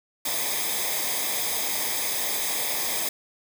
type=noise with comb filter; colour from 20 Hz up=white; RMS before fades=-27 dBFS; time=0.25-3.09 s; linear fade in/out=5 ms; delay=0.7 ms; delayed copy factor=-0.7; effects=none